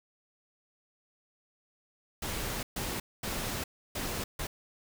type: noise bursts at uneven times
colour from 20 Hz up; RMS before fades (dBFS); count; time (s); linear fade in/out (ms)
pink; -35; 5; 2.22-2.63 / 2.76-3 / 3.23-3.64 / 3.95-4.24 / 4.39-4.47; 5
effects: none